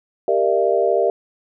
sine tone cluster, 393.7 / 466 / 599 / 676 Hz, G4 / A#4 / D5 / E5, +8 / -1 / +34 / +43 cents, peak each -20 dBFS, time 0.28-1.1 s, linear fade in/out 2 ms, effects none

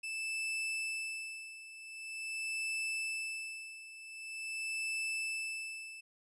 40% pulse tone with tremolo, 2637 Hz, E7, in tune, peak -33 dBFS, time 0.03-6.01 s, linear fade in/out 10 ms, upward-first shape sine, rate 0.45 Hz, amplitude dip 80%, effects resampled to 24000 Hz

